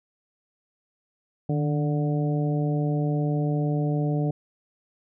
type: harmonic tone with a mistuned harmonic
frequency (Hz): 146.83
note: D3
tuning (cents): 0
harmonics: 1 / 2 / 3 / 4 / 5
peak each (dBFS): -23 / -29 / -33 / -35 / -37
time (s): 1.49-4.31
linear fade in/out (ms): 5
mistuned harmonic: 1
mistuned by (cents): +52
effects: none